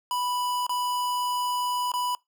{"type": "tone with dropouts", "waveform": "square", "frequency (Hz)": 987.8, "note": "B5", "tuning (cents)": 0, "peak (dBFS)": -26, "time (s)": [0.11, 2.15], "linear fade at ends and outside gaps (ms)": 1, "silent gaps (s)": [[0.666, 0.694], [1.918, 1.938]], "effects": ["noise-tail reverb RT60 0.2 s tail -24 dB re dry"]}